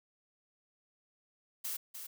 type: noise with echo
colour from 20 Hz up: blue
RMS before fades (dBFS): -38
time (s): 1.64-1.77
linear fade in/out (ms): 10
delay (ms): 300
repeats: 1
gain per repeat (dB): -7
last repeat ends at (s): 2.07
effects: none